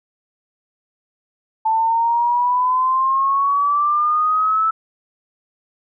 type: exponential sweep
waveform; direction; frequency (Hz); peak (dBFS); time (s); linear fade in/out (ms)
sine; up; 880 to 1318.5; -14; 1.65-4.71; 10
effects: none